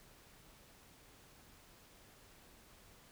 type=silence; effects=pink hiss -62 dBFS RMS until 3.11 s